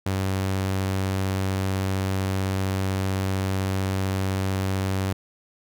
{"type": "tone", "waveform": "sawtooth", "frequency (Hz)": 95.7, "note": "G2", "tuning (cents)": -41, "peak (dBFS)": -19, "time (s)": [0.06, 5.13], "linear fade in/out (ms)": 5, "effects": []}